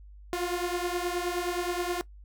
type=beating tone pair; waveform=sawtooth; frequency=349.2 / 358.7 Hz; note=F4 / F4; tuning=0 / +46 cents; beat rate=9.5 Hz; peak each=-27 / -28 dBFS; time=0.33-2.01 s; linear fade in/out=0 ms; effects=noise-tail reverb RT60 0.1 s tail -19 dB re dry + added 50 Hz sine -46 dBFS peak until 2.24 s